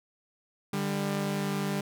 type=tone pair together; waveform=sawtooth; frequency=148.95 / 199 Hz; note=D3 / G3; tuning=+25 / +26 cents; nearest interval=perfect fourth; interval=501 cents; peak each=-29 / -26 dBFS; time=0.73-1.81 s; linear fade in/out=5 ms; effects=none

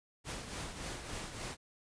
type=noise with tremolo; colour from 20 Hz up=pink; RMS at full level=-40 dBFS; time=0.24-1.57 s; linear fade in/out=50 ms; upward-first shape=triangle; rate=3.5 Hz; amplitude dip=60%; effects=resampled to 22050 Hz

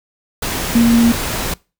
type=tone in noise; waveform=sine; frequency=233.1 Hz; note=A#3; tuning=in tune; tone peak=-8 dBFS; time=0.75-1.12 s; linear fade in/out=5 ms; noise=pink; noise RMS=-21 dBFS; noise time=0.42-1.54 s; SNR=+10 dB; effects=noise-tail reverb RT60 0.3 s tail -24 dB re dry

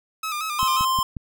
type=tone with vibrato; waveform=sawtooth; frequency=1244 Hz; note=D#6; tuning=1 cent flat; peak=-22 dBFS; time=0.23-0.85 s; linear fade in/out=5 ms; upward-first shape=square; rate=5.6 Hz; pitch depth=58 cents each way
type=tone; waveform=square; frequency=1046.5 Hz; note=C6; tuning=in tune; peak=-20 dBFS; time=0.59-1.03 s; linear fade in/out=2 ms
type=click train; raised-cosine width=5 ms; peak=-20 dBFS; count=4; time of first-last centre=0.63-1.168 s; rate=5.58 Hz
effects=none

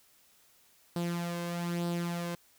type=tone with flanger; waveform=sawtooth; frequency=172.4 Hz; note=F3; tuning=22 cents flat; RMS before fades=-34 dBFS; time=0.96-2.35 s; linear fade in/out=2 ms; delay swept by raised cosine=0.22 to 1.92 ms; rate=1.1 Hz; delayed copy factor=+0.55; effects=white hiss -64 dBFS RMS until 2.58 s

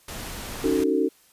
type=noise; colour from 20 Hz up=pink; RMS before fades=-35 dBFS; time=0.08-0.84 s; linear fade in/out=5 ms
type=chord; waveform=sine; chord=D# half-diminished seventh; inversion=third; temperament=just; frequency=280 / 311.1 / 373.4 / 448 Hz; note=C#4 / D#4 / F#4 / A4; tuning=+18 / 0 / +16 / +31 cents; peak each=-25 dBFS; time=0.63-1.09 s; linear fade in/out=20 ms
effects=white hiss -58 dBFS RMS until 1.32 s + resampled to 32000 Hz

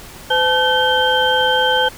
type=tone cluster; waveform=sine; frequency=509 / 867 / 1528 / 3148 Hz; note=C5 / A5 / G6 / G7; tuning=-48 / -26 / -45 / +7 cents; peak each=-18 dBFS; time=0.3-1.89 s; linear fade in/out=10 ms; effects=pink hiss -37 dBFS RMS until 1.97 s

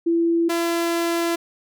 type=tone pair in turn; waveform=sine / sawtooth; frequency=335.7 / 338.2 Hz; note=E4 / E4; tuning=+32 / +44 cents; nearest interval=unison; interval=12 cents; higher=second; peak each=-16 dBFS; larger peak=neither; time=0.06-0.49 / 0.49-1.36 s; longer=second; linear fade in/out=10 ms; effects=none

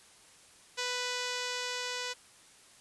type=tone with level ramp; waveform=5% pulse; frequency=495.3 Hz; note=B4; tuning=5 cents sharp; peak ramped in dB=-20 to -23 dBFS; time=0.77-2.14 s; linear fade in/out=20 ms; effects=white hiss -58 dBFS RMS until 2.8 s + resampled to 24000 Hz

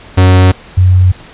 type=tone pair in turn; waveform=45% pulse / sine; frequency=92.5 / 91.81 Hz; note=F#2 / F#2; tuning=0 / -13 cents; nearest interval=unison; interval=13 cents; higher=first; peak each=-3 dBFS; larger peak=neither; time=0.17-0.52 / 0.77-1.12 s; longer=neither; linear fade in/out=10 ms; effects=pink hiss -35 dBFS RMS until 1.33 s + resampled to 8000 Hz

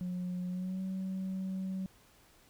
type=tone with pitch glide; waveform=sine; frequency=180 to 189.06 Hz; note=F#3 to F#3; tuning=-47 to +38 cents; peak=-32 dBFS; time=0.01-1.86 s; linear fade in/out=0 ms; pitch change=+85 cents; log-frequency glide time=0.48-0.81 s; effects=tanh soft clip ceiling -32 dBFS + pink hiss -63 dBFS RMS until 2.49 s

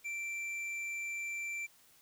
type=tone with hard clipping; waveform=sine; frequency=2347 Hz; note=D7; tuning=2 cents flat; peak=-38 dBFS; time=0.04-1.67 s; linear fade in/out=20 ms; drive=6 dB; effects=white hiss -64 dBFS RMS until 2.01 s

